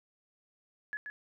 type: tone with echo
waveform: sine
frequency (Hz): 1700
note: G#6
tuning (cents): +40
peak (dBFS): -34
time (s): 0.93-0.97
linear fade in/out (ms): 0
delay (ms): 130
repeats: 1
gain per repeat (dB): -5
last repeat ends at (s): 1.1
effects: none